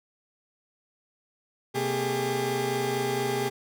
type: tone cluster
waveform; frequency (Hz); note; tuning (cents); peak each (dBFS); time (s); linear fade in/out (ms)
30% pulse; 128 / 228.2 / 401.1 / 425.5; C3 / A#3 / G4 / G#4; -38 / -37 / +40 / +42; -31 / -34 / -25 / -31; 1.74-3.5; 20
effects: none